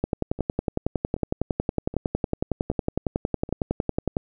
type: two click trains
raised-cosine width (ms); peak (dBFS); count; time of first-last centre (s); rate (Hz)
2; -9 / -21; 46 / 5; 0.04-4.168 / 0.39-3.491; 10.9 / 1.29
effects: none